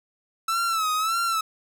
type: tone with vibrato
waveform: 45% pulse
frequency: 1312 Hz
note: E6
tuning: 9 cents flat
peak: -22 dBFS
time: 0.48-1.41 s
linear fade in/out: 5 ms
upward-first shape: sine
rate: 1.7 Hz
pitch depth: 84 cents each way
effects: none